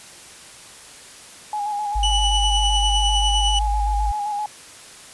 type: tone with vibrato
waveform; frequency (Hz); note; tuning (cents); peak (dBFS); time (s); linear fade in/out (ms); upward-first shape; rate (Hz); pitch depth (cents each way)
sine; 830.6; G#5; 0; -22; 1.53-4.46; 2; square; 7.7; 30
type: tone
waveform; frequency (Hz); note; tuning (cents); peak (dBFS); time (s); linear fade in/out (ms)
sine; 51.91; G#1; 0; -19; 1.95-4.12; 10
type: tone with tremolo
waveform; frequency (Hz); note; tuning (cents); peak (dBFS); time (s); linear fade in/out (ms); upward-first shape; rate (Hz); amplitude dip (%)
40% pulse; 2960; F#7; 0; -17; 2.03-3.59; 2; triangle; 9.9; 45
effects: white hiss -42 dBFS RMS until 5.13 s + resampled to 24000 Hz